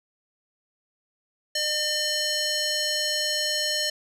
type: tone with band-pass filter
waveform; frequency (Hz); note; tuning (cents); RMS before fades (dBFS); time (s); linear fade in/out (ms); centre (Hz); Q
square; 604; D5; +48; -26; 1.55-3.9; 5; 4900; 1.5
effects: none